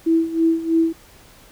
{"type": "tone with tremolo", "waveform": "sine", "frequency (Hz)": 327.8, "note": "E4", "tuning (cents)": -10, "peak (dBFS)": -12, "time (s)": [0.06, 0.93], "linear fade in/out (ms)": 10, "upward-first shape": "sine", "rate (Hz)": 3.1, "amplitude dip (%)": 80, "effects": ["pink hiss -48 dBFS RMS until 1.51 s"]}